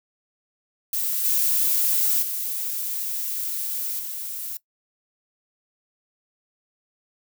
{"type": "noise with level steps", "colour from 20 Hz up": "violet", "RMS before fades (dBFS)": [-25, -21, -28, -32], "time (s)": [0.93, 4.57], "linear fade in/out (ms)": 2, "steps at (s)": [1.24, 2.22, 3.99], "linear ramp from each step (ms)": 10, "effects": ["noise-tail reverb RT60 0.1 s tail -20 dB re dry"]}